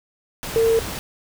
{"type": "tone in noise", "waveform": "sine", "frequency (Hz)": 453.6, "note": "A#4", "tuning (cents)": -47, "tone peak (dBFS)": -14, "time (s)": [0.56, 0.79], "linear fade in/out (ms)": 0, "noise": "pink", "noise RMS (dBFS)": -30, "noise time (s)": [0.43, 0.99], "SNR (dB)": 13, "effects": []}